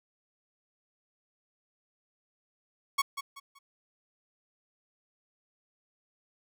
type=tone with echo; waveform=sawtooth; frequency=1108.7 Hz; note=C#6; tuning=in tune; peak=-20 dBFS; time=2.98-3.02 s; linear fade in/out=10 ms; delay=190 ms; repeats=3; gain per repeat=-10 dB; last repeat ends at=3.59 s; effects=none